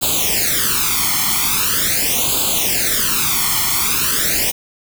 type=noise with flanger; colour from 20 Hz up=white; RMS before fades=-17 dBFS; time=0.01-4.52 s; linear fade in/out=20 ms; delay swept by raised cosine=0.26 to 0.94 ms; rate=0.42 Hz; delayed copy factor=+0.9; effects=none